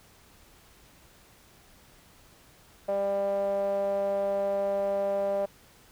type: tone with band-pass filter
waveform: sawtooth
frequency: 198.6 Hz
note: G3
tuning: 23 cents sharp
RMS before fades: -28 dBFS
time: 2.88-5.46 s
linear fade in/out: 10 ms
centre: 630 Hz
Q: 9
effects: pink hiss -57 dBFS RMS until 5.91 s